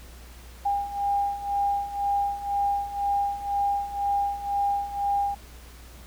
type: beating tone pair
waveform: sine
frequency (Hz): 804 / 806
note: G5 / G5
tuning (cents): +44 / +48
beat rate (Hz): 2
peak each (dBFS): -29 / -25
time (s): 0.65-5.35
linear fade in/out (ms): 10
effects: added 60 Hz sine -44 dBFS peak until 6.06 s + pink hiss -50 dBFS RMS until 6.06 s